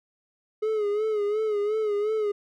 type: tone with vibrato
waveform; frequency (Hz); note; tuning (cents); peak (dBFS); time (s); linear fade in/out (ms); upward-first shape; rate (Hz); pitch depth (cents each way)
triangle; 423; G#4; +32; -21; 0.62-2.32; 10; sine; 2.8; 65
effects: none